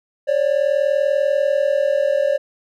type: tone pair together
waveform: triangle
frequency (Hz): 547 / 587.3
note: C#5 / D5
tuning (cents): -23 / 0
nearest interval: minor second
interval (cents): 123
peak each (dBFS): -16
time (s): 0.27-2.38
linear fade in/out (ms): 20
effects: none